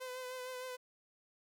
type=tone with vibrato; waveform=sawtooth; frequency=508 Hz; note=B4; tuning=49 cents sharp; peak=-38 dBFS; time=0-0.77 s; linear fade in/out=20 ms; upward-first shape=triangle; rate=6.5 Hz; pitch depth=32 cents each way; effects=none